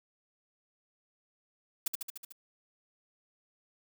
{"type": "noise with echo", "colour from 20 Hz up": "blue", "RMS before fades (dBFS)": -30, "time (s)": [1.86, 1.88], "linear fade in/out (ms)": 5, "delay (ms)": 74, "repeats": 6, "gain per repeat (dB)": -3, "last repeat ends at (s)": 2.324, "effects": []}